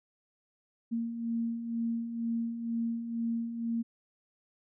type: beating tone pair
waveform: sine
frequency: 229.4 / 231.5 Hz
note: A#3 / A#3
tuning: -28 / -12 cents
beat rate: 2.1 Hz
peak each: -39 / -31 dBFS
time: 0.91-3.83 s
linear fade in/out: 20 ms
effects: none